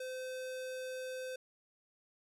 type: tone with low-pass filter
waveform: square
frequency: 514 Hz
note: C5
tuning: 31 cents flat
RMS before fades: -42 dBFS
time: 0-1.36 s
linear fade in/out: 5 ms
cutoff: 12000 Hz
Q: 0.78
effects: none